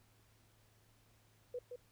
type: tone with echo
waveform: sine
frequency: 492.6 Hz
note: B4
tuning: 5 cents flat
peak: -39 dBFS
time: 1.54-1.59 s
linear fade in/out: 5 ms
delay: 170 ms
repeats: 1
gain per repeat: -5 dB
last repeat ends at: 1.76 s
effects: added 108 Hz sine -70 dBFS peak until 1.91 s + pink hiss -71 dBFS RMS until 1.91 s